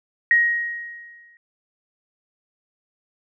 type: tone with exponential decay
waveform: sine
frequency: 1884 Hz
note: A#6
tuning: 18 cents sharp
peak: -11 dBFS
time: 0.31-1.37 s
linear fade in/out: 1 ms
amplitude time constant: 230 ms
effects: none